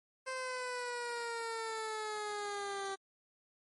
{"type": "exponential sweep", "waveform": "15% pulse", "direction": "down", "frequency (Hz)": [523.3, 388.1], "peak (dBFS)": -31, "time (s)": [0.26, 2.96], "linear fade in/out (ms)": 20, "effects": ["MP3 48 kbps"]}